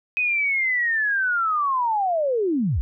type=linear sweep; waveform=sine; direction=down; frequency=2529 to 47.44 Hz; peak=-19 dBFS; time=0.17-2.81 s; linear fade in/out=0 ms; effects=none